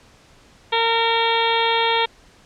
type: harmonic tone with a mistuned harmonic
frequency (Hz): 458.2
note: A#4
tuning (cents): -30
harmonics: 1 / 2 / 3 / 4 / 5 / 6 / 7 / 8 / 9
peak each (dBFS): -23 / -20 / -29 / -28 / -26 / -30 / -25 / -26 / -36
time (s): 0.72-2.06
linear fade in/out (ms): 10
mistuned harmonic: 7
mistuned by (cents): +24
effects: pink hiss -51 dBFS RMS until 2.45 s + low-pass 7000 Hz 12 dB/octave